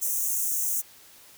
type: high-pass noise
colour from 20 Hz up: white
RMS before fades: -27 dBFS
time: 0.01-0.82 s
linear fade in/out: 20 ms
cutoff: 5900 Hz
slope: 96 dB/octave
effects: white hiss -52 dBFS RMS until 1.37 s